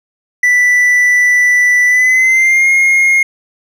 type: tone with pitch glide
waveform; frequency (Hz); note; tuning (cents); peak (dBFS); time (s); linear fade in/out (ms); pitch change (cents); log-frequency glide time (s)
triangle; 1975.5 to 2142; B6 to C7; 0 to +40; -5; 0.43-3.23; 5; +140; 1.86-2.69
effects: none